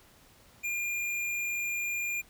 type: tone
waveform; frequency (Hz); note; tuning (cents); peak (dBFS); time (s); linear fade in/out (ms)
square; 2407; D7; +42; -31; 0.63-2.22; 20
effects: pink hiss -59 dBFS RMS until 2.29 s